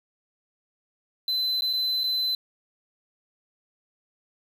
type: tone with dropouts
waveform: triangle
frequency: 4040 Hz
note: B7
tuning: 39 cents sharp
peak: -22 dBFS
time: 1.28-2.35 s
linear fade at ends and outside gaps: 2 ms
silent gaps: 1.609-1.62 / 1.73-1.734 / 2.035-2.04 s
effects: 8-bit